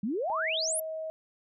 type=exponential sweep; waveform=sine; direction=up; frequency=190 to 11930 Hz; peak=-28 dBFS; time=0.03-0.8 s; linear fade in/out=5 ms
type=tone with pitch glide; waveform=sine; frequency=640 to 635.6 Hz; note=D#5 to D#5; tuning=+49 to +37 cents; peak=-33 dBFS; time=0.3-1.1 s; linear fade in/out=0 ms; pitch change=-12 cents; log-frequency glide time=0.54-0.94 s
effects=none